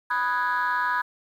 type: chord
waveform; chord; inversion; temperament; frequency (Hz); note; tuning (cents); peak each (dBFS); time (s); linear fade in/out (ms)
sine; G# minor seventh; first; equal; 987.8 / 1244.5 / 1480 / 1661.2; B5 / D#6 / F#6 / G#6; 0 / 0 / 0 / 0; -24 / -29 / -29 / -26; 0.1-1.02; 10
effects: tanh soft clip ceiling -17 dBFS + 9-bit